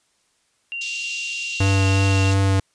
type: tone with pitch glide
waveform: sine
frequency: 2768 to 2749 Hz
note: F7 to F7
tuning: -16 to -28 cents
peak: -26 dBFS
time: 0.72-2.31 s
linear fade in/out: 0 ms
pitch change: -12 cents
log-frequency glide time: 1.47-1.71 s
type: band-pass noise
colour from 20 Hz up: pink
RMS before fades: -34 dBFS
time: 0.81-2.34 s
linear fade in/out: 5 ms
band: 2700 to 7600 Hz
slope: 48 dB/octave
type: tone with vibrato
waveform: square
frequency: 97 Hz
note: G2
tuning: 18 cents flat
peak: -16 dBFS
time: 1.6-2.6 s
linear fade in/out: 5 ms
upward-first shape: triangle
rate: 2.8 Hz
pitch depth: 14 cents each way
effects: white hiss -65 dBFS RMS until 2.74 s + resampled to 22050 Hz